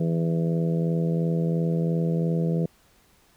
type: harmonic tone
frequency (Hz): 82.9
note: E2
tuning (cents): +10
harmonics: 2 / 3 / 4 / 5 / 6 / 7 / 8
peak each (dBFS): -22 / -38 / -34 / -33 / -32 / -45 / -40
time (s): 0-2.66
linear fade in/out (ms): 5
effects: pink hiss -60 dBFS RMS until 3.36 s